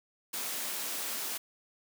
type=high-pass noise; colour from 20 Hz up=white; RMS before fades=-36 dBFS; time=0.33-1.38 s; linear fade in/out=10 ms; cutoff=200 Hz; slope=24 dB/octave; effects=none